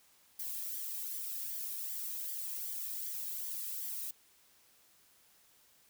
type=noise with flanger; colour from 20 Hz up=violet; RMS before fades=-40 dBFS; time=0.39-4.11 s; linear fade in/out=5 ms; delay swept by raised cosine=0.74 to 1.43 ms; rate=2.6 Hz; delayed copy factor=-0.6; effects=white hiss -66 dBFS RMS until 5.89 s